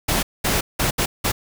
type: noise bursts at uneven times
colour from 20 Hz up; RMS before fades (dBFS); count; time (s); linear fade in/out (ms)
pink; -20; 5; 0.08-0.23 / 0.44-0.61 / 0.79-0.91 / 0.98-1.06 / 1.24-1.32; 10
effects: none